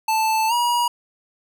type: tone with pitch glide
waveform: square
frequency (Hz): 880 to 959.6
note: A5 to A#5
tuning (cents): 0 to +50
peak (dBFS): -18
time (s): 0.08-0.88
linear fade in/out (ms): 5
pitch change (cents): +150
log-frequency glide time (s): 0.48-0.53
effects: none